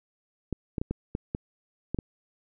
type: clicks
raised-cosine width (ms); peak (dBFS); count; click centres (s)
3; -16; 8; 0.527 / 0.782 / 0.815 / 0.91 / 1.151 / 1.349 / 1.946 / 1.988
effects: none